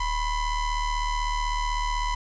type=ring-modulated tone; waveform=square; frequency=510 Hz; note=C5; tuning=44 cents flat; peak=-22 dBFS; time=0-2.15 s; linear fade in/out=5 ms; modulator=472 Hz; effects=resampled to 16000 Hz + 8-bit